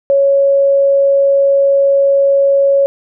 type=tone; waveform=sine; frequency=554.4 Hz; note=C#5; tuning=in tune; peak=-7 dBFS; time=0.1-2.86 s; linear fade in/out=0 ms; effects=none